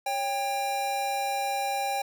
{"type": "tone pair together", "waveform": "square", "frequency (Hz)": [554.4, 796.4], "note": ["C#5", "G5"], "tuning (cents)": [0, 27], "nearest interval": "tritone", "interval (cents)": 627, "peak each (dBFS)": [-36, -28], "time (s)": [0.06, 2.02], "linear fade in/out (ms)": 5, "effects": []}